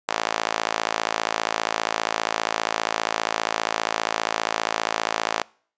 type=tone with high-pass filter; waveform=sawtooth; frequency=55 Hz; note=A1; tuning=in tune; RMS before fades=-26 dBFS; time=0.08-5.43 s; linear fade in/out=5 ms; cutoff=780 Hz; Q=1.1; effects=noise-tail reverb RT60 0.5 s tail -25 dB re dry + resampled to 16000 Hz